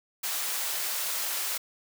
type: high-pass noise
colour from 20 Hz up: white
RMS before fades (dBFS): -31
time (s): 0.23-1.58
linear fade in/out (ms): 10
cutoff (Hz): 590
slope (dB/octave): 12
effects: none